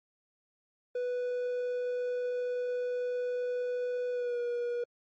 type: tone with pitch glide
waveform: triangle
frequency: 493.9 to 480.9 Hz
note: B4 to B4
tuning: 0 to -46 cents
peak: -28 dBFS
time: 0.95-4.84 s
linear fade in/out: 5 ms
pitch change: -46 cents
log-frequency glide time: 4.12-4.39 s
effects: MP3 32 kbps